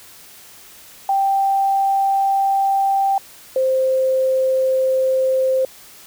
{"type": "tone pair in turn", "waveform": "sine", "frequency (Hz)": [784, 523.3], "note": ["G5", "C5"], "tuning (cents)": [0, 0], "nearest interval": "perfect fifth", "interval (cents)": 700, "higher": "first", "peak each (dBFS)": -14, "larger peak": "neither", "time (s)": [[1.09, 3.18], [3.56, 5.65]], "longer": "neither", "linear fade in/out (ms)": 2, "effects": ["white hiss -43 dBFS RMS until 6.06 s"]}